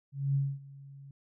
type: tone with ADSR envelope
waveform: sine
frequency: 138.59 Hz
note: C#3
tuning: in tune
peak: -24 dBFS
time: 0.12-1.11 s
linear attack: 230 ms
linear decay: 240 ms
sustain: -22 dB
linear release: 3 ms
effects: none